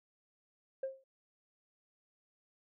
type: tone with exponential decay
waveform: sine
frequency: 533 Hz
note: C5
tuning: 32 cents sharp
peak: -30 dBFS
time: 0.83-1.04 s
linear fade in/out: 5 ms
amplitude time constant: 44 ms
effects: tanh soft clip ceiling -31 dBFS